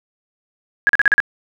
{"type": "tone bursts", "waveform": "sine", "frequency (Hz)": 1661.2, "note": "G#6", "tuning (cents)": 0, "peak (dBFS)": -9, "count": 6, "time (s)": [0.87, 1.202], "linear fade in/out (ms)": 0, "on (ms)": 22, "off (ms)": 40, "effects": []}